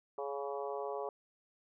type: harmonic tone with a mistuned harmonic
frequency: 140 Hz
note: C#3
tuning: 18 cents sharp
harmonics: 3 / 4 / 5 / 6 / 7 / 8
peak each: -40 / -42 / -44 / -46 / -47 / -48 dBFS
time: 0.18-1.09 s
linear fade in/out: 2 ms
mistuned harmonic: 8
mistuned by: +18 cents
effects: none